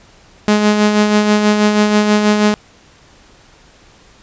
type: tone with tremolo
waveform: sawtooth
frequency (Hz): 210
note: G#3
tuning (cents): +19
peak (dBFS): -4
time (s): 0.48-2.54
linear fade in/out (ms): 0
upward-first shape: sine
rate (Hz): 6.2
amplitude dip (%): 45
effects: pink hiss -46 dBFS RMS until 4.22 s + resampled to 16000 Hz